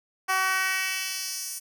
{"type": "tone with high-pass filter sweep", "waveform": "10% pulse", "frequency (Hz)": 377.9, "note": "F#4", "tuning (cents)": 37, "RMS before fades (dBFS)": -28, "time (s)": [0.28, 1.6], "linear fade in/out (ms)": 20, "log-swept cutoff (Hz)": [860, 8200], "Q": 1.4, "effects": []}